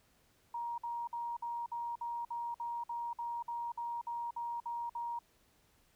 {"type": "tone bursts", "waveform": "sine", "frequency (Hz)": 943, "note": "A#5", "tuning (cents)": 20, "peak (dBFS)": -36, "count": 16, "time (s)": [0.54, 5.19], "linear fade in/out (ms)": 5, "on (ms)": 240, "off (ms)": 54, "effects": ["pink hiss -70 dBFS RMS until 5.95 s"]}